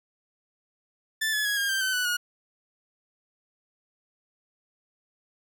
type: tone with pitch steps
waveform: sawtooth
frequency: 1760 / 1710.9 / 1663.1 / 1616.7 / 1571.6 / 1527.8 / 1485.1 / 1443.7 Hz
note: A6 / A6 / G#6 / G#6 / G6 / G6 / F#6 / F#6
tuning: 0 / -49 / +2 / -47 / +4 / -45 / +6 / -43 cents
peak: -21 dBFS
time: 1.21-2.17 s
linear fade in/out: 10 ms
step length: 120 ms
effects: none